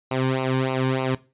sawtooth tone with flanger, 130.81 Hz, C3, in tune, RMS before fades -23 dBFS, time 0.11-1.15 s, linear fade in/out 5 ms, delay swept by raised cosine 0.57 to 1.55 ms, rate 3.3 Hz, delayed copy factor -0.85, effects noise-tail reverb RT60 0.3 s tail -18 dB re dry + resampled to 8000 Hz

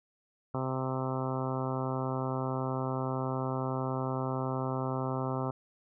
harmonic tone, 130.81 Hz, C3, in tune, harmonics 1 / 2 / 3 / 4 / 5 / 6 / 7 / 8 / 9 / 10, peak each -34 / -37 / -39 / -40 / -41 / -42 / -42 / -43 / -44 / -44 dBFS, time 0.54-5.51 s, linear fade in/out 5 ms, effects none

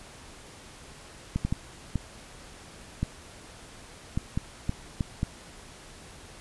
clicks, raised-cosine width 5 ms, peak -14 dBFS, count 10, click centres 1.36 / 1.45 / 1.525 / 1.957 / 3.03 / 4.175 / 4.375 / 4.694 / 5.008 / 5.231 s, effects pink hiss -48 dBFS RMS until 6.4 s + resampled to 24000 Hz

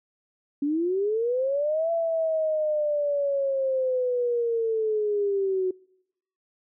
sine linear two-way sweep, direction up then down, 277.9 to 672 to 367.4 Hz, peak -22 dBFS, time 0.62-5.71 s, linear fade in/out 5 ms, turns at 1.91 s, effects noise-tail reverb RT60 0.8 s tail -26 dB re dry

